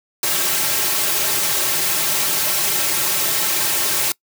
white noise with comb filter, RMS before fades -19 dBFS, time 0.23-4.12 s, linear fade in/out 2 ms, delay 4.1 ms, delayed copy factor -0.95, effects noise-tail reverb RT60 0.1 s tail -24 dB re dry + high-pass 150 Hz 12 dB/octave

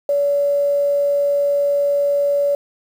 sine tone with quantisation, 570 Hz, C#5, 48 cents sharp, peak -14 dBFS, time 0.09-2.55 s, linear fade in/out 2 ms, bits 7, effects none

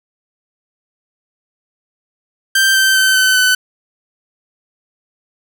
sawtooth tone with pitch steps, 1568 / 1552.7 / 1537.5 / 1522.5 / 1507.6 Hz, G6 / G6 / G6 / F#6 / F#6, 0 / -17 / -34 / +49 / +32 cents, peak -6 dBFS, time 2.55-3.55 s, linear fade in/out 5 ms, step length 200 ms, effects none

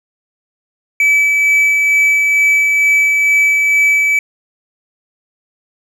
triangle tone with tremolo, 2299 Hz, D7, 37 cents flat, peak -6 dBFS, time 1-4.19 s, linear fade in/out 2 ms, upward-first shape sine, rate 2.2 Hz, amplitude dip 25%, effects none

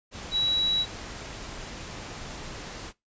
sine tone in noise, 3900 Hz, B7, 23 cents flat, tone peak -22 dBFS, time 0.31-0.86 s, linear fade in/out 50 ms, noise pink, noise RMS -39 dBFS, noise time 0.11-2.93 s, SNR +14 dB, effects noise-tail reverb RT60 0.2 s tail -21 dB re dry + resampled to 16000 Hz

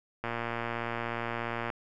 click train, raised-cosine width 0.5 ms, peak -18 dBFS, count 172, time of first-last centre 0.24-1.702 s, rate 117 Hz, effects none

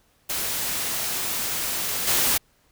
white noise with level steps, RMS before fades -27 / -21 dBFS, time 0.29-2.38 s, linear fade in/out 10 ms, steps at 2.07 s, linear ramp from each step 10 ms, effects pink hiss -63 dBFS RMS until 2.71 s

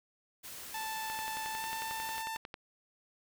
white noise, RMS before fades -46 dBFS, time 0.43-2.23 s, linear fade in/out 20 ms
sawtooth tone with pitch glide, 880 to 891.3 Hz, A5 to A5, 0 to +22 cents, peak -33 dBFS, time 0.74-2.37 s, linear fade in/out 5 ms, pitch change +22 cents, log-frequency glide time 1.52-1.65 s
click train, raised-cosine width 0.3 ms, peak -26 dBFS, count 17, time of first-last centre 1.1-2.541 s, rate 11.1 Hz
effects none

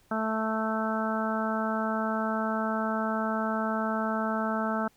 harmonic tone, 220 Hz, A3, in tune, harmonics 1 / 2 / 3 / 4 / 5 / 6 / 7, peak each -30 / -38 / -33 / -35 / -40 / -33 / -38 dBFS, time 0.11-4.88 s, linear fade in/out 5 ms, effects pink hiss -64 dBFS RMS until 4.96 s

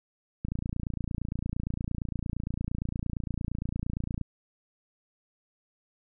click train, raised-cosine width 5 ms, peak -19 dBFS, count 109, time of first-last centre 0.45-4.213 s, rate 28.7 Hz, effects none

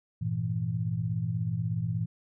sine chord, E diminished, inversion first, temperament equal with one note detuned, 100 / 116.54 / 164.81 Hz, G2 / Bb2 / E3, +35 / 0 / 0 cents, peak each -35 / -30 / -32 dBFS, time 0.21-2.06 s, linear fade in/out 10 ms, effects none

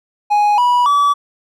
triangle tone with pitch steps, 830.6 / 976.4 / 1147.8 Hz, G#5 / B5 / D6, 0 / -20 / -40 cents, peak -8 dBFS, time 0.3-1.14 s, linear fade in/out 20 ms, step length 280 ms, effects none

